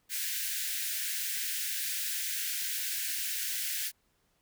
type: high-pass noise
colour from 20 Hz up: white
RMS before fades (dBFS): -34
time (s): 0.09-3.92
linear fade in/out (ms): 50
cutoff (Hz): 1500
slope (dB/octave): 96
effects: pink hiss -73 dBFS RMS until 4.41 s